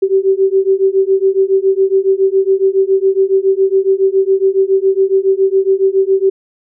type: beating tone pair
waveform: sine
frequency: 382.3 / 389.5 Hz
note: G4 / G4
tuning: -43 / -11 cents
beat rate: 7.2 Hz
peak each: -12 dBFS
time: 0.02-6.3 s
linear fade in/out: 10 ms
effects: none